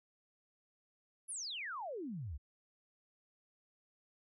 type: exponential sweep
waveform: sine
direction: down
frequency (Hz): 11175 to 61.74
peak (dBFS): -40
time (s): 1.28-2.38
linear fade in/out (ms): 20
effects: none